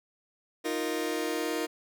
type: chord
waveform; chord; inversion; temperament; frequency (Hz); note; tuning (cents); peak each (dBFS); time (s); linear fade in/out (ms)
sawtooth; Eb suspended second; none; just; 311.1 / 350 / 466.7; Eb4 / F4 / Bb4; 0 / +4 / +2; -29 / -30 / -29; 0.64-1.67; 20
effects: none

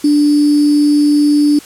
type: tone with sample-and-hold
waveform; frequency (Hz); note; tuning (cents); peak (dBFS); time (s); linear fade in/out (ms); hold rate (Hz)
sine; 293.7; D4; 0; -7; 0.04-1.59; 5; 4900
effects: white hiss -36 dBFS RMS until 1.65 s + low-pass 11000 Hz 12 dB/octave

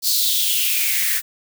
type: noise with high-pass filter sweep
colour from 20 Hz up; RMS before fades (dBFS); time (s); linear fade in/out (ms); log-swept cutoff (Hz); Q
blue; -19; 0.02-1.22; 50; 4600 to 1700; 4.6
effects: none

